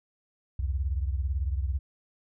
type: beating tone pair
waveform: sine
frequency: 65.41 / 83.41 Hz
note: C2 / E2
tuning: 0 / +21 cents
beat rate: 18 Hz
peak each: -27 / -32 dBFS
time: 0.59-1.79 s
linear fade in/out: 5 ms
effects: none